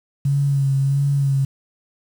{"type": "tone with vibrato", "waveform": "sine", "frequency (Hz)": 138.59, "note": "C#3", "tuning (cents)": 0, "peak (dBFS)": -15, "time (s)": [0.25, 1.45], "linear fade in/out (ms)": 5, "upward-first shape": "sine", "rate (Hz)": 1.5, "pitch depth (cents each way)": 33, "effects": ["7-bit"]}